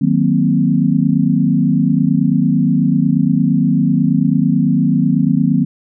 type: chord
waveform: sine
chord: C half-diminished seventh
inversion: first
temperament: equal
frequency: 155.56 / 185 / 233.1 / 261.6 Hz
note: Eb3 / Gb3 / Bb3 / C4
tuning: 0 / 0 / 0 / 0 cents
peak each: -16 dBFS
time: 0.01-5.65 s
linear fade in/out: 10 ms
effects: none